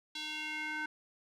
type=tone with band-pass filter sweep; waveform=square; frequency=306.5 Hz; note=D#4; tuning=26 cents flat; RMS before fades=-39 dBFS; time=0.15-0.86 s; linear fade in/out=5 ms; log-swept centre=3700 to 1600 Hz; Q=3; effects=none